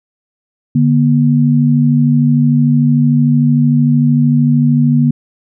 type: tone pair together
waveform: sine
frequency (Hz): 146.83 / 240.1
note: D3 / B3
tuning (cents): 0 / -49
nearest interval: major sixth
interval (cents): 851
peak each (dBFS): -10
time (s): 0.75-5.11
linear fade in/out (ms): 5
effects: none